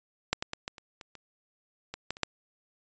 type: clicks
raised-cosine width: 0.2 ms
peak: -7 / -14 / -16 / -18 / -29 / -27 / -29 / -20 / -14 / -28 / -9 dBFS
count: 11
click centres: 0.33 / 0.425 / 0.534 / 0.679 / 0.782 / 1.012 / 1.153 / 1.94 / 2.106 / 2.169 / 2.233 s
effects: resampled to 16000 Hz